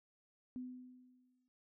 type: tone with exponential decay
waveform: sine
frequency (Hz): 252.1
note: B3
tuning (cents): +36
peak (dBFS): -40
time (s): 0.56-1.48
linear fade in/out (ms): 0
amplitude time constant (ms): 200
effects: noise-tail reverb RT60 0.2 s tail -20 dB re dry